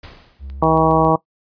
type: noise with exponential decay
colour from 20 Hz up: pink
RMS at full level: -36 dBFS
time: 0.03-0.68 s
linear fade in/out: 5 ms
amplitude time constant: 140 ms
type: tone with vibrato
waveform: triangle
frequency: 68 Hz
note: C#2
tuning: 33 cents flat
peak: -27 dBFS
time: 0.39-1.13 s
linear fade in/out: 50 ms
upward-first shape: sine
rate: 6.2 Hz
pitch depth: 18 cents each way
type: click train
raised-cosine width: 0.2 ms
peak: -27 dBFS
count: 5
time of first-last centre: 0.5-1.049 s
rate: 7.29 Hz
type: harmonic tone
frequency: 160 Hz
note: D#3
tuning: 49 cents sharp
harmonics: 1 / 2 / 3 / 4 / 5 / 6 / 7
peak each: -19 / -19 / -19 / -19 / -19 / -19 / -19 dBFS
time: 0.62-1.16 s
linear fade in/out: 5 ms
effects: noise-tail reverb RT60 0.1 s tail -19 dB re dry + resampled to 11025 Hz